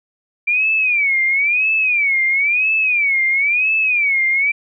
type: tone with vibrato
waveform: sine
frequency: 2349 Hz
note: D7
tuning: in tune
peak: -13 dBFS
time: 0.47-4.52 s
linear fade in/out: 10 ms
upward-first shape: sine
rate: 0.99 Hz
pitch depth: 190 cents each way
effects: none